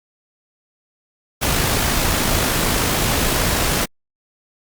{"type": "noise with amplitude modulation", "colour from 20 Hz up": "pink", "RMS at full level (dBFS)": -17, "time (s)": [1.41, 3.86], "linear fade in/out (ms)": 20, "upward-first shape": "sine", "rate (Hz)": 53.4, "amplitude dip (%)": 30, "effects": ["Opus 48 kbps"]}